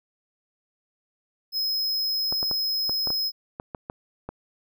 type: tone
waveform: square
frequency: 5120 Hz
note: D#8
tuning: 49 cents sharp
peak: -24 dBFS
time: 1.52-3.32 s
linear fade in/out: 50 ms
type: clicks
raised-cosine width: 1 ms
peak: -19 dBFS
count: 10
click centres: 2.325 / 2.429 / 2.513 / 2.895 / 3.073 / 3.104 / 3.599 / 3.748 / 3.899 / 4.29 s
effects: none